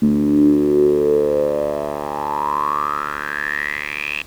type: tone with band-pass filter sweep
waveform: 10% pulse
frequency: 73.42 Hz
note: D2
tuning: in tune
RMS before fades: -18 dBFS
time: 0.02-4.22 s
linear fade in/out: 5 ms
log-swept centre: 230 to 2700 Hz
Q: 9.4
effects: pink hiss -44 dBFS RMS until 4.26 s